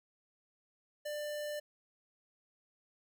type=tone; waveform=square; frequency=594 Hz; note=D5; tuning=20 cents sharp; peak=-38 dBFS; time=1.05-1.6 s; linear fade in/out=10 ms; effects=none